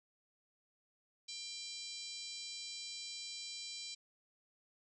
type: harmonic tone with a mistuned harmonic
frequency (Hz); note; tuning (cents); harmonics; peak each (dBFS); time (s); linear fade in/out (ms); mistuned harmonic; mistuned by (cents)
790; G5; +13; 3 / 4 / 5 / 6 / 7 / 8 / 9 / 10; -54 / -54 / -48 / -51 / -51 / -60 / -53 / -55; 1.28-3.95; 10; 5; +23
effects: none